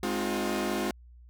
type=chord; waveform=sawtooth; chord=F minor seventh; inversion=first; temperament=equal with one note detuned; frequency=207.7 / 261.6 / 311.1 / 356.2 Hz; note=Ab3 / C4 / Eb4 / F4; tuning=0 / 0 / 0 / +34 cents; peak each=-29 / -31 / -33 / -28 dBFS; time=0.03-0.91 s; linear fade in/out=2 ms; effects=added 60 Hz sine -49 dBFS peak until 1.29 s